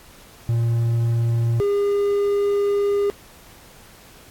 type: tone pair in turn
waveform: triangle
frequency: 116.54 / 405.1 Hz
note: A#2 / G#4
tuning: 0 / -43 cents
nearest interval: octave + minor seventh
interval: 2157 cents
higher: second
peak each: -15 dBFS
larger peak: neither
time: 0.49-1.6 / 1.6-3.1 s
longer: second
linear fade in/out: 0 ms
effects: pink hiss -47 dBFS RMS until 4.3 s + AAC 64 kbps